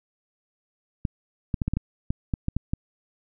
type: clicks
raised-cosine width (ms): 5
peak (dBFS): -12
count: 11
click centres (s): 1.052 / 1.542 / 1.618 / 1.68 / 1.736 / 1.77 / 2.105 / 2.338 / 2.484 / 2.566 / 2.735
effects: none